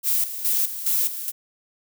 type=noise with tremolo; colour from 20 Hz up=violet; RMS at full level=-21 dBFS; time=0.03-1.32 s; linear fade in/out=50 ms; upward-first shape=square; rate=2.4 Hz; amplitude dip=70%; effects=none